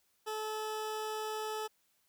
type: tone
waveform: 20% pulse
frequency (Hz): 432.5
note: A4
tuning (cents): -30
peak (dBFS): -31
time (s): 0.26-1.68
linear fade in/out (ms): 20
effects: white hiss -74 dBFS RMS until 2.08 s